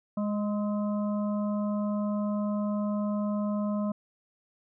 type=harmonic tone with a mistuned harmonic; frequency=207.3 Hz; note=G#3; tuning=3 cents flat; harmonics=1 / 3 / 5 / 6; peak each=-27 / -35 / -41 / -46 dBFS; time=0.17-3.92 s; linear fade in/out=5 ms; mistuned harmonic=6; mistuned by=+39 cents; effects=none